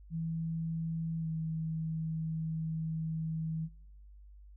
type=tone with pitch glide; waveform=sine; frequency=163.4 to 160.41 Hz; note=E3 to E3; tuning=-15 to -47 cents; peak=-33 dBFS; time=0.1-3.69 s; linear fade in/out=50 ms; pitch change=-32 cents; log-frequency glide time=1.2-1.27 s; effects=noise-tail reverb RT60 0.8 s tail -19 dB re dry + added 50 Hz sine -51 dBFS peak until 4.56 s